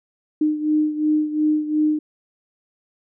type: beating tone pair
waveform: sine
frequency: 304.4 / 307.2 Hz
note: D#4 / D#4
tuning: -38 / -22 cents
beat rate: 2.8 Hz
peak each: -18 / -23 dBFS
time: 0.41-1.99 s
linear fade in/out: 5 ms
effects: none